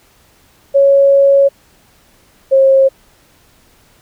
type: tone pair in turn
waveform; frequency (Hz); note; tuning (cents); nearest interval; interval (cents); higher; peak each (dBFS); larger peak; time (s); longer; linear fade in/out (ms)
sine; 554.4 / 537.4; C#5 / C5; 0 / +46; minor second; 54; first; -5; neither; 0.74-1.49 / 2.51-2.89; first; 20
effects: pink hiss -50 dBFS RMS until 4.01 s